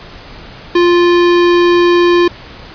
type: tone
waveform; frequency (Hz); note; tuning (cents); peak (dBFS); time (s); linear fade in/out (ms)
square; 349.2; F4; 0; -7; 0.75-2.28; 5
effects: pink hiss -33 dBFS RMS until 2.74 s + resampled to 11025 Hz